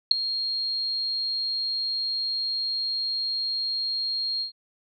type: tone with ADSR envelope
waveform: sine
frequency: 4240 Hz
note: C8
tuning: 22 cents sharp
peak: -7 dBFS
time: 0.11-4.52 s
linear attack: 5 ms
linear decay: 4 ms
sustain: -18 dB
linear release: 110 ms
effects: none